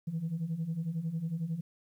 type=beating tone pair; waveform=sine; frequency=156.5 / 167.5 Hz; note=D#3 / E3; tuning=+10 / +28 cents; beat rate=11 Hz; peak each=-36 / -32 dBFS; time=0.07-1.61 s; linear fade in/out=10 ms; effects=tanh soft clip ceiling -27 dBFS + 11-bit